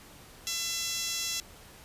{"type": "tone with high-pass filter", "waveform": "15% pulse", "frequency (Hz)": 673, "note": "E5", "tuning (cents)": 36, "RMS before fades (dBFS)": -33, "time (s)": [0.47, 1.4], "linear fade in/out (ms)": 0, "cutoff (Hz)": 4400, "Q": 4.4, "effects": ["pink hiss -52 dBFS RMS until 1.84 s", "resampled to 32000 Hz"]}